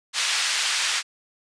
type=band-pass noise; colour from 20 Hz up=white; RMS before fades=-24 dBFS; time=0.13-1.03 s; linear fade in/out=50 ms; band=1400 to 5200 Hz; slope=12 dB/octave; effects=resampled to 22050 Hz